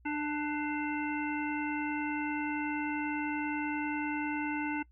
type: harmonic tone with a mistuned harmonic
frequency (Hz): 298.3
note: D4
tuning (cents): +27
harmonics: 1 / 3 / 5 / 7 / 9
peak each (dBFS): -33 / -38 / -40 / -41 / -43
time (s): 0.05-4.83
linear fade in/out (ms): 10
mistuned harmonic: 3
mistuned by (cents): -24
effects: noise-tail reverb RT60 0.1 s tail -23 dB re dry + added 60 Hz sine -58 dBFS peak until 4.91 s